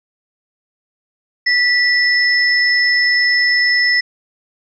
sine tone pair together, 1960 / 5251 Hz, B6 / E8, -14 / -8 cents, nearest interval octave + perfect fourth, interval 1706 cents, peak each -12 / -17 dBFS, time 1.46-4.01 s, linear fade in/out 10 ms, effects none

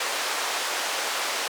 pink band-pass noise, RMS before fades -28 dBFS, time 0-1.48 s, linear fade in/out 5 ms, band 620 to 8100 Hz, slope 12 dB/octave, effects high-pass 300 Hz 12 dB/octave

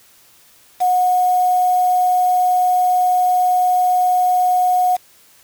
sine tone with quantisation, 729 Hz, F#5, 26 cents flat, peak -12 dBFS, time 0.8-4.97 s, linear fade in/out 20 ms, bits 5, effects white hiss -50 dBFS RMS until 5.43 s

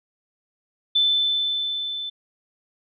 sine tone with level ramp, 3523 Hz, A7, 1 cent sharp, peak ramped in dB -15 to -28 dBFS, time 0.95-2.1 s, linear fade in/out 10 ms, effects none

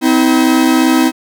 45% pulse tone pair together, 257 / 320 Hz, C4 / D#4, -31 / +49 cents, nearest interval major third, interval 380 cents, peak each -11 dBFS, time 0.01-1.12 s, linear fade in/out 50 ms, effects none

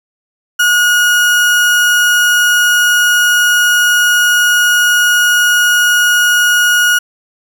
35% pulse tone, 1446 Hz, F#6, 40 cents flat, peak -6 dBFS, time 0.59-6.99 s, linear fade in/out 10 ms, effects none

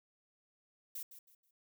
violet noise with echo, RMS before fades -43 dBFS, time 0.95-1.03 s, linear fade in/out 5 ms, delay 160 ms, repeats 3, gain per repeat -11 dB, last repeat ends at 1.51 s, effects none

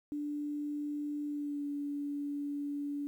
sine tone with pitch glide, 293.7 to 287.5 Hz, D4 to D4, 0 to -37 cents, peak -34 dBFS, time 0.12-3.07 s, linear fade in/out 0 ms, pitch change -37 cents, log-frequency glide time 1.26-1.65 s, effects 11-bit

